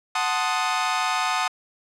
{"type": "chord", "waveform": "sawtooth", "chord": "F# diminished seventh", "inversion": "none", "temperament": "equal", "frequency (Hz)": [740, 880, 1046.5, 1244.5], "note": ["F#5", "A5", "C6", "Eb6"], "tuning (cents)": [0, 0, 0, 0], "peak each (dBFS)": [-23, -24, -26, -22], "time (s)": [0.15, 1.48], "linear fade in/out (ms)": 5, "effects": ["low-pass 7000 Hz 12 dB/octave"]}